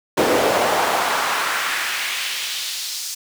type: noise with high-pass filter sweep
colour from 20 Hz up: brown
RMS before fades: -21 dBFS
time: 0.17-3.15 s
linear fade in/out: 10 ms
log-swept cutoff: 400 to 5800 Hz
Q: 1.5
effects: none